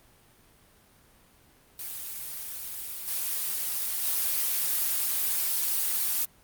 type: noise with level steps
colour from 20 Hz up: blue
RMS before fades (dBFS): -37 / -30 / -27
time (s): 1.79-6.25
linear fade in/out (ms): 2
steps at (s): 3.07 / 4.03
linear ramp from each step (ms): 20
effects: pink hiss -59 dBFS RMS until 6.43 s + Opus 32 kbps